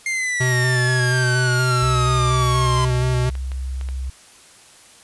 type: exponential sweep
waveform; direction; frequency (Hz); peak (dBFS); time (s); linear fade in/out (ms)
45% pulse; down; 2122 to 1022; -20; 0.06-2.85; 2
type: tone with vibrato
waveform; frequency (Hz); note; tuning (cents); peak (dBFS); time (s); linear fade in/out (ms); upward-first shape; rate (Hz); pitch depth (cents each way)
square; 125.7; B2; +31; -18; 0.4-3.3; 10; square; 4.2; 17
type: tone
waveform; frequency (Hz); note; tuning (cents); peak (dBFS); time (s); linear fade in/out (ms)
sine; 65.41; C2; 0; -23; 1.82-4.1; 5
type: clicks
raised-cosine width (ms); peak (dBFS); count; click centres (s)
0.3; -22; 10; 2.368 / 2.616 / 2.651 / 2.811 / 2.955 / 3.3 / 3.353 / 3.518 / 3.812 / 3.888
effects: white hiss -47 dBFS RMS until 5.03 s + resampled to 24000 Hz